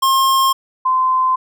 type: tone pair in turn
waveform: square / sine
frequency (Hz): 1069 / 1032.5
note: C6 / C6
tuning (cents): +37 / -23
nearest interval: minor second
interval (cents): 60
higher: first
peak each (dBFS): -12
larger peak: neither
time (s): 0.02-0.53 / 0.85-1.36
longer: neither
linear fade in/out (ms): 10
effects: none